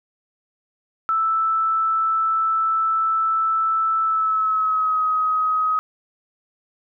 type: tone with pitch glide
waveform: sine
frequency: 1318.5 to 1264.1 Hz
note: E6 to D#6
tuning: 0 to +27 cents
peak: -17 dBFS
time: 1.09-5.79 s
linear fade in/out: 0 ms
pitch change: -73 cents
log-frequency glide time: 4.02-5.02 s
effects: none